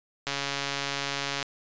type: click train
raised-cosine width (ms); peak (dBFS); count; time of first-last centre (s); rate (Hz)
0.2; -12; 163; 0.27-1.427; 140
effects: resampled to 16000 Hz